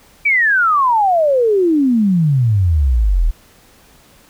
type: exponential sweep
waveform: sine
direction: down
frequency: 2349 to 37 Hz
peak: -10 dBFS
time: 0.25-3.31 s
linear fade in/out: 10 ms
effects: pink hiss -48 dBFS RMS until 4.29 s